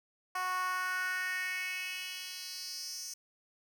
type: tone with high-pass filter sweep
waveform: 10% pulse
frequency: 368.1 Hz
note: F#4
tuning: 9 cents flat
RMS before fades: -37 dBFS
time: 0.35-3.14 s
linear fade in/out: 5 ms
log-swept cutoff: 910 to 6300 Hz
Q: 3.5
effects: none